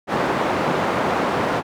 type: band-pass noise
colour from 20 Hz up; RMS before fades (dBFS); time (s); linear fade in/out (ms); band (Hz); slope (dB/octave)
white; -21; 0.07-1.63; 50; 140 to 980; 12
effects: none